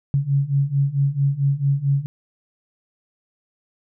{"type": "beating tone pair", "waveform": "sine", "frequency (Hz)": [137.2, 141.7], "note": ["C#3", "C#3"], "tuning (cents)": [-17, 38], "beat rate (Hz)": 4.5, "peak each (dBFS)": [-21, -19], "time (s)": [0.14, 2.06], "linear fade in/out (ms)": 0, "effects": []}